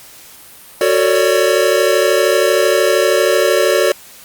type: chord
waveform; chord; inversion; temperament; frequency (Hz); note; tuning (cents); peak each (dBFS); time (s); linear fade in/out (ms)
square; D major seventh; first; equal with one note detuned; 370 / 450.3 / 554.4 / 587.3; F#4 / A4 / C#5 / D5; 0 / +40 / 0 / 0; -17; 0.81-3.92; 2
effects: white hiss -39 dBFS RMS until 4.24 s + Opus 48 kbps